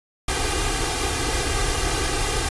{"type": "noise with comb filter", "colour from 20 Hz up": "pink", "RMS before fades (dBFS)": -23, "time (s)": [0.28, 2.49], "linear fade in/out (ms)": 5, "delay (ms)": 2.5, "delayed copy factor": 0.9, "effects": ["resampled to 24000 Hz"]}